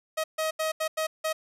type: tone bursts at uneven times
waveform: sawtooth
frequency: 632 Hz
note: D#5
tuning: 27 cents sharp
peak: -22 dBFS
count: 6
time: 0.17-0.24 / 0.38-0.51 / 0.59-0.72 / 0.8-0.88 / 0.97-1.07 / 1.24-1.33 s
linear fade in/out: 10 ms
effects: resampled to 32000 Hz + 10-bit